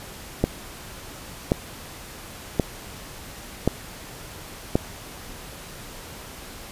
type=click train; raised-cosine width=2 ms; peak=-4 dBFS; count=5; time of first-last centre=0.44-4.755 s; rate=0.927 Hz; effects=pink hiss -40 dBFS RMS until 6.71 s + resampled to 32000 Hz